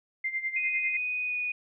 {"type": "tone with tremolo", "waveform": "sine", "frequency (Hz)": 2093, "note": "C7", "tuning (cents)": 0, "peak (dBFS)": -26, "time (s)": [0.24, 0.97], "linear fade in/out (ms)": 5, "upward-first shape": "sine", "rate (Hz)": 10, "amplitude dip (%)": 75}
{"type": "tone with pitch glide", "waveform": "sine", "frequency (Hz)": [2489, 2470], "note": ["D#7", "D#7"], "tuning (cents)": [0, -13], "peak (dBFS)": -28, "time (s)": [0.56, 1.52], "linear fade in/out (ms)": 5, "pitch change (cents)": -13, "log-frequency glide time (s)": [1.26, 1.34]}
{"effects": []}